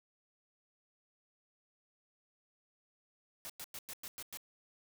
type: noise bursts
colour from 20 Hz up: white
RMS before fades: -45 dBFS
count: 7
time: 3.45-4.372 s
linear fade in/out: 0 ms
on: 46 ms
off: 100 ms
effects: none